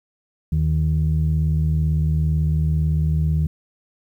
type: tone pair together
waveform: sine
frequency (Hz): 77.78 / 155.74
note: D#2 / D#3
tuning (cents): 0 / +2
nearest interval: octave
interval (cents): 1202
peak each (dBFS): -18 / -18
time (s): 0.52-3.47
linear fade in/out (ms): 5
effects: tanh soft clip ceiling -11 dBFS + 9-bit